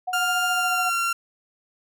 sine tone with tremolo, 733 Hz, F#5, 16 cents flat, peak -23 dBFS, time 0.07-0.9 s, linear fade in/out 10 ms, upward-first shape triangle, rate 14 Hz, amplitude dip 65%
30% pulse tone with pitch glide, 1400 to 1373.6 Hz, F6 to F6, +4 to -29 cents, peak -19 dBFS, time 0.13-1.13 s, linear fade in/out 5 ms, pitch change -33 cents, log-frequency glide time 0.49-0.92 s
effects none

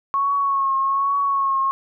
sine tone with vibrato, 1100 Hz, C#6, 14 cents flat, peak -17 dBFS, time 0.14-1.71 s, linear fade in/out 0 ms, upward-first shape triangle, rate 1.2 Hz, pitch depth 40 cents each way, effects none

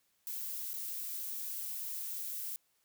violet noise with dropouts, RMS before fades -40 dBFS, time 0.27-2.56 s, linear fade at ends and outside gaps 0 ms, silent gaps 0.733-0.739 s, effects white hiss -75 dBFS RMS until 2.84 s

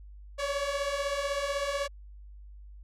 sawtooth beating tone pair, 554 / 570 Hz, C#5 / C#5, -1 / +48 cents, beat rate 16 Hz, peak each -30 / -27 dBFS, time 0.38-1.88 s, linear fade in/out 20 ms, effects added 50 Hz sine -45 dBFS peak until 2.83 s + low-pass 8000 Hz 12 dB/octave

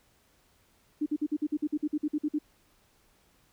sine tone bursts, 299.9 Hz, D4, 36 cents sharp, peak -25 dBFS, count 14, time 1.01-2.388 s, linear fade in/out 10 ms, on 52 ms, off 50 ms, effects pink hiss -66 dBFS RMS until 3.52 s

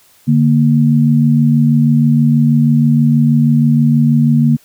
sine tone pair together, 146.84 / 233.1 Hz, D3 / A#3, 0 / 0 cents, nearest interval minor sixth, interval 800 cents, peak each -10 dBFS, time 0.27-4.57 s, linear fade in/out 20 ms, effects white hiss -49 dBFS RMS until 4.64 s

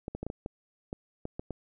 clicks, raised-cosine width 2 ms, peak -22 dBFS, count 10, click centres 0.081 / 0.15 / 0.23 / 0.266 / 0.301 / 0.461 / 0.929 / 1.254 / 1.395 / 1.507 s, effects none

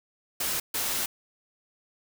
white noise bursts at uneven times, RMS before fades -29 dBFS, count 2, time 0.4-0.6 / 0.74-1.06 s, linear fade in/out 5 ms, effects none

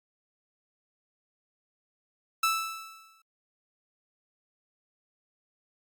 sawtooth tone with exponential decay, 1317 Hz, E6, 2 cents flat, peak -18 dBFS, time 2.43-3.22 s, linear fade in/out 5 ms, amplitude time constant 170 ms, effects Opus 48 kbps

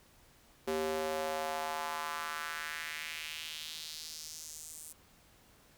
square tone with high-pass filter sweep, 78.4 Hz, D#2, 14 cents sharp, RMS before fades -39 dBFS, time 0.67-4.93 s, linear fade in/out 10 ms, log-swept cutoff 360 to 9000 Hz, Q 2.3, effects pink hiss -63 dBFS RMS until 5.77 s

